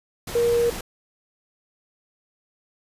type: tone in noise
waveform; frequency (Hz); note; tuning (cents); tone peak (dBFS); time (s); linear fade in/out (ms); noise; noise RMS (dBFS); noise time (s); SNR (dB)
sine; 472.7; A#4; +24; -17; 0.35-0.7; 5; pink; -33; 0.27-0.81; +13
effects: resampled to 32000 Hz